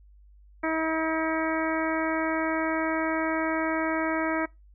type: harmonic tone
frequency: 320 Hz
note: D#4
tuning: 49 cents sharp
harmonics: 1 / 2 / 3 / 4 / 5 / 6 / 7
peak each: -28 / -31 / -33 / -34 / -35 / -36 / -36 dBFS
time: 0.63-4.46 s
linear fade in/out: 10 ms
effects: noise-tail reverb RT60 0.2 s tail -22 dB re dry + added 50 Hz sine -51 dBFS peak until 4.74 s